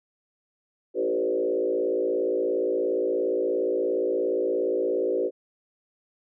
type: tone with frequency modulation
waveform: sine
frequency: 438.4 Hz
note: A4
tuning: 6 cents flat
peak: -22 dBFS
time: 0.94-5.31 s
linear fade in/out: 50 ms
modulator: 57.1 Hz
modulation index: 1.8
effects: none